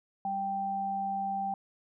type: tone pair together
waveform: sine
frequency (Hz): 196 / 784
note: G3 / G5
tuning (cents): 0 / 0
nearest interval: 2 octaves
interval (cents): 2400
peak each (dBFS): -40 / -30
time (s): 0.25-1.54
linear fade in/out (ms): 2
effects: none